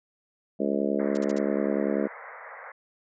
harmonic tone, 70.3 Hz, C#2, 25 cents sharp, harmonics 3 / 4 / 5 / 6 / 7 / 8 / 9, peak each -29 / -30 / -31 / -32 / -32 / -33 / -34 dBFS, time 0.59-2.08 s, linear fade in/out 20 ms
white band-pass noise, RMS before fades -43 dBFS, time 0.99-2.72 s, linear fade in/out 5 ms, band 460 to 2100 Hz, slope 96 dB/octave
blue noise bursts, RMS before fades -36 dBFS, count 4, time 1.15-1.385 s, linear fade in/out 2 ms, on 22 ms, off 49 ms
effects resampled to 16000 Hz

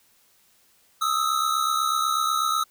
square tone pair together, 1247.9 / 1316 Hz, D#6 / E6, +5 / -3 cents, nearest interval minor second, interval 92 cents, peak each -25 dBFS, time 1.01-2.64 s, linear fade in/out 10 ms, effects white hiss -61 dBFS RMS until 2.7 s

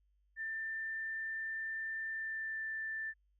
sine tone with pitch glide, 1785 to 1771.6 Hz, A6 to A6, +24 to +11 cents, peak -37 dBFS, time 0.36-3.14 s, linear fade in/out 50 ms, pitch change -13 cents, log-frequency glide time 2.1-2.64 s, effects added 50 Hz sine -70 dBFS peak until 3.39 s

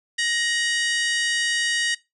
harmonic tone with a mistuned harmonic, 938 Hz, A#5, 11 cents sharp, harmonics 2 / 3 / 4 / 5 / 6 / 7 / 8 / 9 / 10, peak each -24 / -28 / -30 / -32 / -34 / -35 / -36 / -37 / -38 dBFS, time 0.18-1.95 s, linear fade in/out 10 ms, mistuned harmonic 3, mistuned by +73 cents, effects noise-tail reverb RT60 0.2 s tail -19 dB re dry

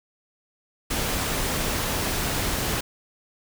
pink noise, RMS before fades -26 dBFS, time 0.9-2.81 s, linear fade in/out 10 ms, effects none

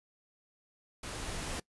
pink noise with level ramp, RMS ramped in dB -41 to -37 dBFS, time 1.03-1.6 s, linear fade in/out 5 ms, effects noise-tail reverb RT60 0.1 s tail -22 dB re dry + resampled to 24000 Hz

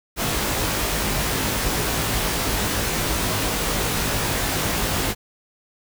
pink noise with comb filter, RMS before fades -23 dBFS, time 0.16-5.15 s, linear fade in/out 50 ms, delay 19 ms, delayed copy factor +0.75, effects none

